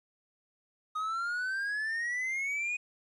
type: exponential sweep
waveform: triangle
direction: up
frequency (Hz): 1244.5 to 2489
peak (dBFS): -29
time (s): 0.95-2.77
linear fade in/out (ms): 10
effects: resampled to 24000 Hz + 11-bit